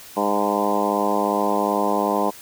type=harmonic tone with a mistuned harmonic; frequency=102.6 Hz; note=G#2; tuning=21 cents flat; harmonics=2 / 3 / 4 / 5 / 6 / 7 / 8 / 9 / 10; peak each=-27 / -27 / -27 / -27 / -27 / -27 / -27 / -27 / -27 dBFS; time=0.16-2.31 s; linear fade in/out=20 ms; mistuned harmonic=8; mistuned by=+25 cents; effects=white hiss -42 dBFS RMS until 2.41 s